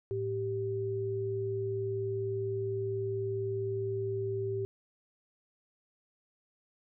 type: tone pair together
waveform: sine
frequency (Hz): 109.46 / 390.3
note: A2 / G4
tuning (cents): -9 / -8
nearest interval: octave + minor seventh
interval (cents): 2201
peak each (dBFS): -36 / -32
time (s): 0.11-4.65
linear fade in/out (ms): 0
effects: none